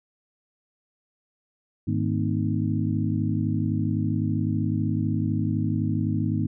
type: harmonic tone with a mistuned harmonic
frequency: 51.91 Hz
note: G#1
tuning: in tune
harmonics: 2 / 3 / 4 / 5 / 6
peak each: -26 / -28 / -29 / -30 / -31 dBFS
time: 1.87-6.47 s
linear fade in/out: 10 ms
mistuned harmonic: 4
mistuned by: +130 cents
effects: none